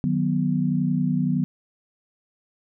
sine chord, B major, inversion first, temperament just, 154.34 / 185.21 / 246.9 Hz, D#3 / F#3 / B3, -14 / +2 / 0 cents, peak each -24 dBFS, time 0.04-1.44 s, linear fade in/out 0 ms, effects none

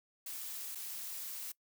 blue noise with dropouts, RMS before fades -43 dBFS, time 0.26-1.52 s, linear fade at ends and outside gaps 5 ms, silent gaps 0.75-0.754 s, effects noise-tail reverb RT60 0.1 s tail -22 dB re dry

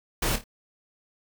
pink noise with echo, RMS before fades -26 dBFS, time 0.22-0.36 s, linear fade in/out 5 ms, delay 27 ms, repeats 3, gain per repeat -9 dB, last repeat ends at 0.441 s, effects none

